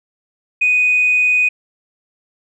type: tone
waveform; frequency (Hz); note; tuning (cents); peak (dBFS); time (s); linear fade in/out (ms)
sine; 2489; D#7; 0; -10; 0.61-1.49; 10
effects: tanh soft clip ceiling -6 dBFS